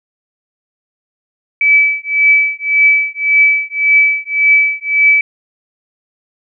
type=tone with tremolo; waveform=sine; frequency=2300 Hz; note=D7; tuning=37 cents flat; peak=-4 dBFS; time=1.61-5.21 s; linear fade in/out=2 ms; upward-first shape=triangle; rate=1.8 Hz; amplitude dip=100%; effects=none